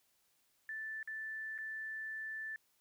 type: tone with dropouts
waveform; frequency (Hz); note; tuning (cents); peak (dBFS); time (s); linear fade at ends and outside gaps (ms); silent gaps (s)
sine; 1760; A6; 0; -40; 0.69-2.56; 1; 1.029-1.075 / 1.579-1.586
effects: white hiss -75 dBFS RMS until 2.8 s